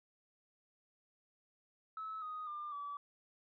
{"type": "tone with pitch steps", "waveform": "sine", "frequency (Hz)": [1298, 1246.6, 1197.2, 1149.7], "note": ["E6", "D#6", "D6", "D6"], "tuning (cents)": [-27, 3, 33, -37], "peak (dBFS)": -40, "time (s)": [1.97, 2.97], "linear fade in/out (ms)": 2, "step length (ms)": 250, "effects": ["tanh soft clip ceiling -36 dBFS"]}